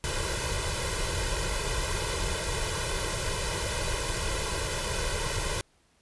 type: noise with comb filter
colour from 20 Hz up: pink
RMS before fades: -30 dBFS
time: 0.04-5.61 s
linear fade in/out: 0 ms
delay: 2 ms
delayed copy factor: +0.95
effects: pink hiss -66 dBFS RMS until 6.01 s + resampled to 24000 Hz